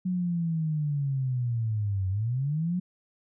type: linear two-way sweep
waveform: sine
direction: down then up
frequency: 185 to 92.5 to 185 Hz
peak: -25 dBFS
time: 0.05-2.8 s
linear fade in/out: 10 ms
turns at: 2.09 s
effects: none